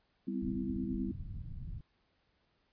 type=chord; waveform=sine; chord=C major seventh; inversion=second; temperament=equal with one note detuned; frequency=196 / 252.3 / 261.6 / 329.6 Hz; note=G3 / B3 / C4 / E4; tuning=0 / +37 / 0 / 0 cents; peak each=-37 / -38 / -43 / -41 dBFS; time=0.27-1.12 s; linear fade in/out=10 ms
type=low-pass noise; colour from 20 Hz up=pink; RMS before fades=-43 dBFS; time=0.42-1.81 s; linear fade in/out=2 ms; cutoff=170 Hz; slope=24 dB/octave
effects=pink hiss -75 dBFS RMS until 2.72 s + resampled to 11025 Hz